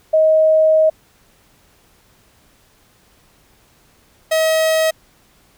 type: tone pair in turn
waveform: sine / 45% pulse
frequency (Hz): 630 / 637.7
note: D#5 / D#5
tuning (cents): +21 / +42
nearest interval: unison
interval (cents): 21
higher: second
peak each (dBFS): -9 / -13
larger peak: first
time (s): 0.13-0.9 / 4.31-4.91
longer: first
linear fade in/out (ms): 10
effects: pink hiss -54 dBFS RMS until 5.57 s